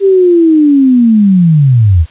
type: linear sweep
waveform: sine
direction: down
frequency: 398.7 to 74 Hz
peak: -3 dBFS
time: 0-2.06 s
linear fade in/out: 50 ms
effects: white hiss -40 dBFS RMS until 2.1 s + resampled to 8000 Hz